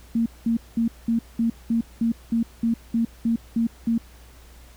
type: tone bursts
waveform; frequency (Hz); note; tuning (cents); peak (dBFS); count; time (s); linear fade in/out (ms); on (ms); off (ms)
sine; 229.9; A#3; -24; -18; 13; 0.15-3.98; 5; 110; 200
effects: added 60 Hz sine -46 dBFS peak until 4.76 s + pink hiss -52 dBFS RMS until 4.76 s